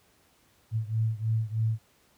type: beating tone pair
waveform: sine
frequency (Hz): 110 / 113.2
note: A2 / A2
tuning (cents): 0 / +50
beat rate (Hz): 3.2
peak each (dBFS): -27 / -29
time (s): 0.71-1.79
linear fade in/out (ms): 50
effects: pink hiss -64 dBFS RMS until 2.17 s + high-pass 60 Hz 12 dB/octave